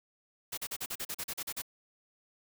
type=noise bursts; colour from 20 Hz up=white; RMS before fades=-37 dBFS; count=12; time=0.52-1.621 s; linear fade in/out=10 ms; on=56 ms; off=39 ms; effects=none